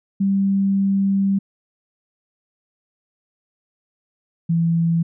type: tone pair in turn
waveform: sine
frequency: 196 / 166.87 Hz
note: G3 / E3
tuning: 0 / +21 cents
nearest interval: minor third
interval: 279 cents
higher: first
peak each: -15 dBFS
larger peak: neither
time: 0.2-1.39 / 4.49-5.03 s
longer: first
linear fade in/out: 10 ms
effects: none